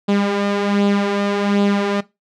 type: tone with flanger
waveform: sawtooth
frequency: 201.9 Hz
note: G#3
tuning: 49 cents flat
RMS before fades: -18 dBFS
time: 0.08-2.01 s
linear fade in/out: 10 ms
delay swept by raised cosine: 0.25 to 3.35 ms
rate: 1.3 Hz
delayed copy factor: +0.55
effects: noise-tail reverb RT60 0.2 s tail -18 dB re dry + low-pass 4000 Hz 12 dB/octave